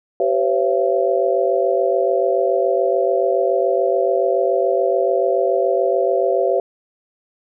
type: tone cluster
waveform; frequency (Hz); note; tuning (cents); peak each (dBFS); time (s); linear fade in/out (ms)
sine; 385.3 / 504 / 551 / 677; G4 / B4 / C#5 / E5; -30 / +35 / -11 / +46; -20; 0.2-6.6; 2
effects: none